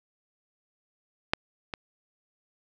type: clicks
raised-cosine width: 0.3 ms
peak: -6 / -17 dBFS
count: 2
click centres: 1.335 / 1.738 s
effects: none